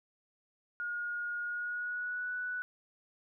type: tone with pitch glide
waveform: sine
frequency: 1433 to 1481.8 Hz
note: F6 to F#6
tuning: +44 to +2 cents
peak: -34 dBFS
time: 0.8-2.62 s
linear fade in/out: 0 ms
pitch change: +58 cents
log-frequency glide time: 1.42-2.33 s
effects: none

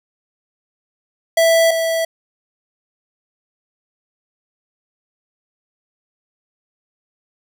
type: tone pair in turn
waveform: square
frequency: 659.3 / 656.1 Hz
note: E5 / E5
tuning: 0 / -8 cents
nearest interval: unison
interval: 8 cents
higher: first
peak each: -11 / -17 dBFS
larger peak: first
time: 1.37-1.71 / 1.71-2.05 s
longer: neither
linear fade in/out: 5 ms
effects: none

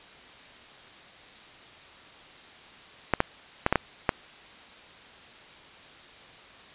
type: clicks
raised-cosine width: 0.5 ms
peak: -5 dBFS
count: 6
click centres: 3.137 / 3.204 / 3.664 / 3.726 / 3.757 / 4.092 s
effects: white hiss -49 dBFS RMS until 6.74 s + resampled to 8000 Hz

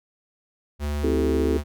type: tone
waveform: square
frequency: 73.42 Hz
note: D2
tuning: in tune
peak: -25 dBFS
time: 0.79-1.64 s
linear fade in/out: 50 ms
type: chord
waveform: sine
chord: A minor seventh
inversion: first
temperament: equal with one note detuned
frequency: 261.6 / 329.6 / 385.9 / 440 Hz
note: C4 / E4 / G4 / A4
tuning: 0 / 0 / -27 / 0 cents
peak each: -26 dBFS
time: 1.03-1.58 s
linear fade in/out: 10 ms
effects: none

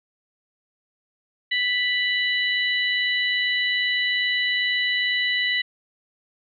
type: harmonic tone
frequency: 987.8 Hz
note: B5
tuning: in tune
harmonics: 2 / 3 / 4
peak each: -22 / -26 / -28 dBFS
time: 1.51-5.62 s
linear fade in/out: 10 ms
effects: none

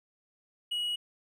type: tone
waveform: triangle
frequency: 2909 Hz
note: F#7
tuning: 30 cents flat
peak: -28 dBFS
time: 0.71-0.96 s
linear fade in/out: 10 ms
effects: none

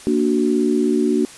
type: chord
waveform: sine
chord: Bb augmented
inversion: none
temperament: equal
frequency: 233.1 / 293.7 / 370 Hz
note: Bb3 / D4 / F#4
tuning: 0 / 0 / 0 cents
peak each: -19 dBFS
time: 0.07-1.25 s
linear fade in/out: 0 ms
effects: white hiss -40 dBFS RMS until 1.37 s + resampled to 24000 Hz

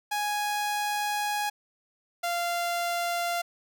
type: tone pair in turn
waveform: sawtooth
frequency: 830.6 / 692.6 Hz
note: G#5 / F5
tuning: 0 / -15 cents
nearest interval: minor third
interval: 315 cents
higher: first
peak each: -23 dBFS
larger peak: neither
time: 0.11-1.5 / 2.23-3.42 s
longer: first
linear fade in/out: 10 ms
effects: none

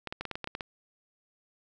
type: clicks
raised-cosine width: 0.3 ms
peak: -19 dBFS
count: 10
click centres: 0.073 / 0.125 / 0.21 / 0.253 / 0.313 / 0.355 / 0.443 / 0.474 / 0.551 / 0.608 s
effects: none

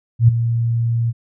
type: tone with ADSR envelope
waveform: sine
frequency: 116.54 Hz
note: A#2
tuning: in tune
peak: -4 dBFS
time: 0.19-1.13 s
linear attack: 93 ms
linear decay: 11 ms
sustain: -11 dB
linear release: 38 ms
effects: none

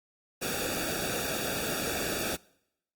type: noise with comb filter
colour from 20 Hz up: pink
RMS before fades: -32 dBFS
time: 0.41-2.37 s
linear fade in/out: 20 ms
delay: 0.97 ms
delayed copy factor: -0.95
effects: noise-tail reverb RT60 0.8 s tail -24 dB re dry + Opus 48 kbps

